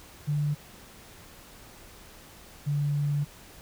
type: tone pair in turn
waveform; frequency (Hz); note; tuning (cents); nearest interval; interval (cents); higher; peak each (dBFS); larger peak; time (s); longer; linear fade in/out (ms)
sine; 147.3 / 145.02; D3 / D3; +6 / -22; unison; 28; first; -24; neither; 0.27-0.55 / 2.66-3.25; second; 20
effects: pink hiss -50 dBFS RMS until 3.61 s